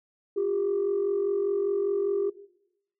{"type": "tone pair together", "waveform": "sine", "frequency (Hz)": [356.2, 401.2], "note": ["F4", "G4"], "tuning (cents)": [34, 40], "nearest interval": "major second", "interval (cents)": 206, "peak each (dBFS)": [-29, -24], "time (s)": [0.36, 2.3], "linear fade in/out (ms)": 10, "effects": ["noise-tail reverb RT60 0.8 s tail -17 dB re dry", "tanh soft clip ceiling -19 dBFS"]}